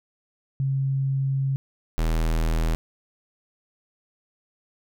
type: tone pair in turn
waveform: sine / square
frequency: 135.5 / 40.38 Hz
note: C#3 / E1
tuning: -39 / -35 cents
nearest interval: octave + major sixth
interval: 2096 cents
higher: first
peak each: -21 dBFS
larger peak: neither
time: 0.6-1.56 / 1.98-2.75 s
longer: first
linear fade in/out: 0 ms
effects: none